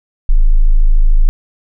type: tone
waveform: sine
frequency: 26.77 Hz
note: A0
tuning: 47 cents flat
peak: -4 dBFS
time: 0.29-1.29 s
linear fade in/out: 0 ms
effects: none